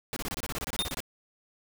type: noise bursts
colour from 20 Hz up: pink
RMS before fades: -34 dBFS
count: 15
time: 0.13-1.004 s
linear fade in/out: 0 ms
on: 34 ms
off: 26 ms
type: tone with exponential decay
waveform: square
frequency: 3637 Hz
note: A#7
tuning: 43 cents flat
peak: -23 dBFS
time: 0.79-0.95 s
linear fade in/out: 0 ms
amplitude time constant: 33 ms
effects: none